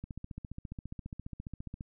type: click train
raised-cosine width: 5 ms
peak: -28 dBFS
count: 27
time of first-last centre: 0.04-1.809 s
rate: 14.7 Hz
effects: none